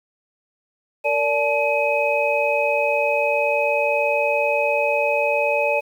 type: tone cluster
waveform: sine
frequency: 460.5 / 581 / 864 / 2526 Hz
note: A#4 / D5 / A5 / D#7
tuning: -21 / -19 / -32 / +26 cents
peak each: -27 / -20 / -25 / -22 dBFS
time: 1.04-5.81 s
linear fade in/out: 20 ms
effects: 8-bit